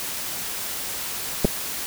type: clicks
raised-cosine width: 2 ms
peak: -5 dBFS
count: 2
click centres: 1.447 / 1.452 s
effects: white hiss -30 dBFS RMS until 1.86 s